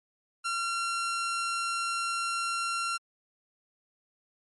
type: tone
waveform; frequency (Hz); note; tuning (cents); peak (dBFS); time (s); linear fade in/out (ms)
sawtooth; 1370; F6; -34; -25; 0.44-2.98; 20
effects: MP3 48 kbps